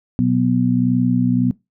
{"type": "harmonic tone", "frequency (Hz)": 61.74, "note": "B1", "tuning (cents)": 0, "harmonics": [2, 3, 4], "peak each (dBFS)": [-20, -19, -16], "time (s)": [0.19, 1.51], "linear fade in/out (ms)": 0, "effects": ["noise-tail reverb RT60 0.2 s tail -21 dB re dry"]}